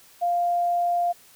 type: tone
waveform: sine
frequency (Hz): 698.5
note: F5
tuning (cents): 0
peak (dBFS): -20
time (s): 0.21-1.13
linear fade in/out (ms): 20
effects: white hiss -53 dBFS RMS until 1.35 s